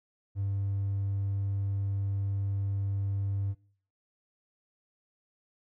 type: tone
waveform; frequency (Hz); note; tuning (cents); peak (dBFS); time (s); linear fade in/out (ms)
triangle; 98.9; G2; +16; -25; 0.35-3.55; 50
effects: noise-tail reverb RT60 0.5 s tail -24 dB re dry + tanh soft clip ceiling -23 dBFS